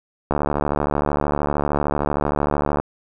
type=click train; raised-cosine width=1 ms; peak=-6 dBFS; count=183; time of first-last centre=0.31-2.8 s; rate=73.1 Hz; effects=none